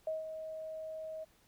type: tone with ADSR envelope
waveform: sine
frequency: 633 Hz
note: D#5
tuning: 30 cents sharp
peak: -32 dBFS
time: 0.07-1.25 s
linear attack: 3 ms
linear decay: 160 ms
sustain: -8 dB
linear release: 19 ms
effects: pink hiss -68 dBFS RMS until 1.47 s